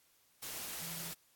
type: tone in noise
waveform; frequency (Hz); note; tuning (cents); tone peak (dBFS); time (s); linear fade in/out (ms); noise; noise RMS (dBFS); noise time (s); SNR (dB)
sine; 166.3; E3; +16; -49; 0.81-1.12; 10; white; -43; 0.42-1.14; -9
effects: white hiss -70 dBFS RMS until 1.35 s + AAC 64 kbps